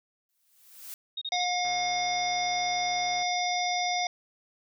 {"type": "noise with exponential growth", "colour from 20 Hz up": "blue", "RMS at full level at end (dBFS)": -39, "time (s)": [0.29, 0.94], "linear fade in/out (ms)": 1, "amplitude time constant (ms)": 140}
{"type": "tone bursts", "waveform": "sine", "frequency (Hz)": 3729, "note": "A#7", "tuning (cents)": 0, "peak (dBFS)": -31, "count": 4, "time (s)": [1.17, 1.443], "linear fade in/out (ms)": 5, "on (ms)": 45, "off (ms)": 31}
{"type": "harmonic tone", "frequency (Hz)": 717, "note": "F5", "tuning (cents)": 45, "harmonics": [1, 3, 5, 7, 8], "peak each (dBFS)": [-28, -33, -35, -36, -37], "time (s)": [1.32, 4.07], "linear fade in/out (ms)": 2}
{"type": "click train", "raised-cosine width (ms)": 0.5, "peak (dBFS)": -33, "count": 212, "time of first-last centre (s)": [1.65, 3.225], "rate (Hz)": 134}
{"effects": []}